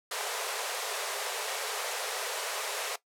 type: high-pass noise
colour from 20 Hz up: pink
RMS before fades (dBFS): -34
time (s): 0.11-2.96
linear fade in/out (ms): 5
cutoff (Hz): 410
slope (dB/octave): 96
effects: noise-tail reverb RT60 0.1 s tail -17 dB re dry + low-pass 12000 Hz 12 dB/octave

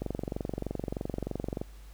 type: click train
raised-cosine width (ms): 2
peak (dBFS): -19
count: 38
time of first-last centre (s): 0.02-1.615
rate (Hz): 23.2
effects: added 50 Hz sine -46 dBFS peak until 1.93 s + pink hiss -59 dBFS RMS until 1.93 s

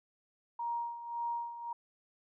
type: tone with tremolo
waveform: sine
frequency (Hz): 941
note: A#5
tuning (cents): +16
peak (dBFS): -32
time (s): 0.59-1.73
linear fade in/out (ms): 5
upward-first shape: sine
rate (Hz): 1.8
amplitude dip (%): 70
effects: none

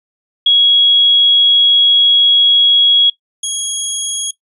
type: tone pair in turn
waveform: sine / 5% pulse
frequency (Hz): 3322 / 3308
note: G#7 / G#7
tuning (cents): 0 / -8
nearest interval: unison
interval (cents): 8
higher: first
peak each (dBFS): -6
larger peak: neither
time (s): 0.46-3.1 / 3.43-4.31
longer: first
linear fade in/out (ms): 5
effects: noise-tail reverb RT60 0.1 s tail -19 dB re dry + resampled to 24000 Hz

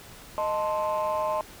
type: chord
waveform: sine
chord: A diminished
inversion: second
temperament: equal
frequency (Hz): 622.3 / 880 / 1046.5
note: Eb5 / A5 / C6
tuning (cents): 0 / 0 / 0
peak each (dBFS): -26 / -29 / -28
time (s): 0.38-1.41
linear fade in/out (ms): 0
effects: tanh soft clip ceiling -20 dBFS + pink hiss -47 dBFS RMS until 1.6 s

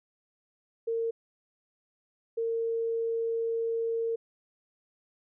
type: tone pair in turn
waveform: sine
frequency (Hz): 457.5 / 457.5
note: A#4 / A#4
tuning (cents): -32 / -32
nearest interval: unison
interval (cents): 0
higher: neither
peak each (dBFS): -27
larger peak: neither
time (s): 0.87-1.11 / 2.37-4.16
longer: second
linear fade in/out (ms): 10
effects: none

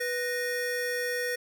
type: tone pair together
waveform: square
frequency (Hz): 492.1 / 1858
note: B4 / A#6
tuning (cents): -6 / -6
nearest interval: octave + major seventh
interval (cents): 2300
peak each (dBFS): -32 / -32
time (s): 0-1.36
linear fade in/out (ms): 10
effects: none

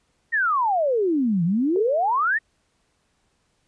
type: exponential two-way sweep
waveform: sine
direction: down then up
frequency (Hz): 1900 to 161.8 to 1900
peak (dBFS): -18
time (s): 0.32-2.39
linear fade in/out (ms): 20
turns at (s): 1.44
type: tone with exponential decay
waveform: sine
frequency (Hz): 453.8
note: A#4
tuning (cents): -47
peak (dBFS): -23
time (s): 1.76-2.36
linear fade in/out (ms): 1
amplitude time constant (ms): 130
effects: pink hiss -68 dBFS RMS until 3.67 s + resampled to 22050 Hz

